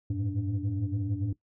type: tone cluster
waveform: sine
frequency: 94.4 / 105.1 / 112 / 291 Hz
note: F#2 / G#2 / A2 / D4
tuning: +35 / +21 / +31 / -16 cents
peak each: -33 / -31 / -34 / -33 dBFS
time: 0.1-1.33 s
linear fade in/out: 5 ms
effects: noise-tail reverb RT60 0.1 s tail -17 dB re dry + tanh soft clip ceiling -21 dBFS